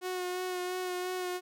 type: tone with vibrato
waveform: sawtooth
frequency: 364.2 Hz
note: F#4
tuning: 27 cents flat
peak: -29 dBFS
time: 0.01-1.41 s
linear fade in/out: 50 ms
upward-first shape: sine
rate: 2.9 Hz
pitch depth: 20 cents each way
effects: none